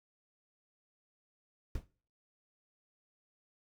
brown noise with exponential decay, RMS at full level -33 dBFS, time 1.75-1.87 s, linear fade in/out 2 ms, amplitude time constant 25 ms, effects noise-tail reverb RT60 0.4 s tail -19 dB re dry

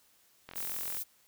click train, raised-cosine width 0.3 ms, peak -28 dBFS, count 22, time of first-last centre 0.49-0.971 s, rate 43.7 Hz
violet noise, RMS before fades -37 dBFS, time 0.55-1.04 s, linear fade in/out 20 ms
effects white hiss -66 dBFS RMS until 1.27 s

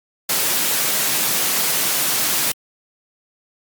white high-pass noise, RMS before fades -19 dBFS, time 0.29-2.52 s, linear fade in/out 5 ms, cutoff 120 Hz, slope 48 dB/octave, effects Opus 48 kbps

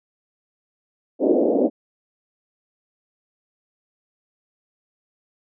pink band-pass noise, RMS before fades -18 dBFS, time 1.19-1.7 s, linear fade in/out 50 ms, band 250 to 620 Hz, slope 48 dB/octave, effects none

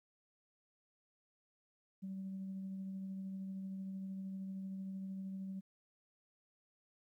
sine tone with tremolo, 191.7 Hz, G3, 38 cents flat, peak -39 dBFS, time 2.02-5.61 s, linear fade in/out 20 ms, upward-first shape triangle, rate 13 Hz, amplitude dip 25%, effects tanh soft clip ceiling -37 dBFS + 13-bit

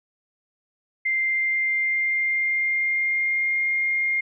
sine tone with pitch glide, 2093 to 2123 Hz, C7 to C7, 0 to +25 cents, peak -20 dBFS, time 1.05-4.21 s, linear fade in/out 10 ms, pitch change +25 cents, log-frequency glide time 1.18-3.64 s, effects none

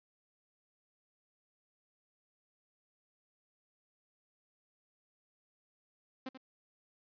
sawtooth tone with echo, 261.6 Hz, C4, in tune, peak -35 dBFS, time 6.26-6.29 s, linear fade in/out 5 ms, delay 85 ms, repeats 1, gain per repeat -9 dB, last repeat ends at 6.375 s, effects resampled to 11025 Hz

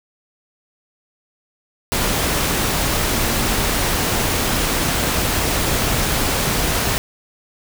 sine tone in noise, 233.1 Hz, A#3, in tune, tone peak -28 dBFS, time 3.1-3.56 s, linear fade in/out 0 ms, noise pink, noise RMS -19 dBFS, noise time 1.92-6.98 s, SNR -12 dB, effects none

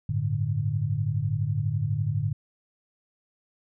sine chord, G suspended second, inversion none, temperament equal, 98 / 110 / 146.83 Hz, G2 / A2 / D3, 0 / 0 / 0 cents, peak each -30 / -27 / -28 dBFS, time 0.09-2.33 s, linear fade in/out 5 ms, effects none

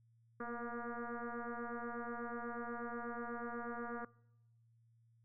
sine tone with frequency modulation, 478.1 Hz, A#4, 44 cents sharp, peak -40 dBFS, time 0.4-4.05 s, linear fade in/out 5 ms, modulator 237 Hz, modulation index 4.5, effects noise-tail reverb RT60 0.9 s tail -24 dB re dry + added 115 Hz sine -67 dBFS peak until 5.24 s

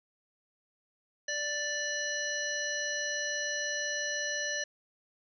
harmonic tone, 587.3 Hz, D5, in tune, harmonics 1 / 3 / 5 / 7 / 9 / 10, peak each -39 / -34 / -43 / -41 / -49 / -37 dBFS, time 1.28-4.64 s, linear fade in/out 5 ms, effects none

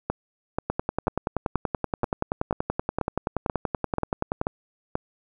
two click trains, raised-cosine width 1 ms, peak -10 / -10 dBFS, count 11 / 40, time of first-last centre 0.1-4.954 / 0.7-4.414 s, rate 2.06 / 10.5 Hz, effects none

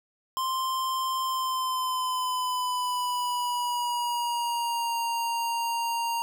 square tone with pitch glide, 1046.5 to 932.3 Hz, C6 to A#5, 0 to 0 cents, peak -27 dBFS, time 0.37-6.22 s, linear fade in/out 0 ms, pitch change -200 cents, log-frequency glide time 1.23-4.96 s, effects none

